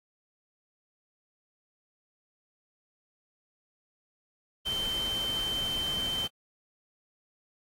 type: tone in noise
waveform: sine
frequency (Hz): 3104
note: G7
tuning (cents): -18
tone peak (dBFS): -29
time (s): 4.65-6.28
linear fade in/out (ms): 20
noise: pink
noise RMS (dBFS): -40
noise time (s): 4.65-6.28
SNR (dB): +8
effects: AAC 48 kbps